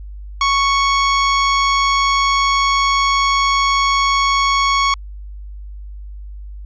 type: tone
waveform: sawtooth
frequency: 1108.7 Hz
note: C#6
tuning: in tune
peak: -9 dBFS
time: 0.41-4.94 s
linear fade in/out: 2 ms
effects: added 50 Hz sine -29 dBFS peak until 6.65 s + resampled to 16000 Hz